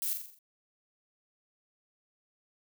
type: noise with echo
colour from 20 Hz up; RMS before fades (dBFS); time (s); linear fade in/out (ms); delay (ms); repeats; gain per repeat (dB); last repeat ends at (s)
violet; -33; 0.02-0.13; 0; 43; 6; -5; 0.388
effects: none